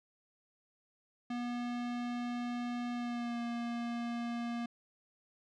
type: tone with pitch glide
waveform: square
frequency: 242 to 236.2 Hz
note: B3 to A#3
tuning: -35 to +23 cents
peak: -36 dBFS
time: 1.3-4.66 s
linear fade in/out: 5 ms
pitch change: -42 cents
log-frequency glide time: 2.93-3.4 s
effects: low-pass 4000 Hz 12 dB/octave